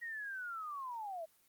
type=linear sweep; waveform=sine; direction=down; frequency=1900 to 622.3 Hz; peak=-40 dBFS; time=0.01-1.26 s; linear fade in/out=20 ms; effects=white hiss -70 dBFS RMS until 1.48 s + Opus 24 kbps